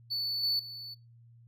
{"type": "tone with level steps", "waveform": "triangle", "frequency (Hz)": 4472, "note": "C#8", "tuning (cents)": 14, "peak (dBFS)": [-29, -25, -39], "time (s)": [0.1, 0.95], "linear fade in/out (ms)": 20, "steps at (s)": [0.43, 0.59], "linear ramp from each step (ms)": 5, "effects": ["noise-tail reverb RT60 0.3 s tail -25 dB re dry", "added 117 Hz sine -54 dBFS peak until 1.47 s"]}